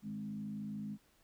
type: tone with frequency modulation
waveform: sine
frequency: 207.8 Hz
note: G#3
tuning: 1 cent sharp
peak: -39 dBFS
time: 0.02-0.98 s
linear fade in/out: 50 ms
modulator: 53.5 Hz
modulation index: 0.73
effects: pink hiss -70 dBFS RMS until 1.23 s